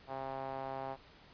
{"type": "tone with band-pass filter", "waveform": "sawtooth", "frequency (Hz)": 134, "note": "C3", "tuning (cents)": 42, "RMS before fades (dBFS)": -41, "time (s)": [0.07, 0.97], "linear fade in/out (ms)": 50, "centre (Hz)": 780, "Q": 3, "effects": ["pink hiss -59 dBFS RMS until 1.33 s", "resampled to 11025 Hz"]}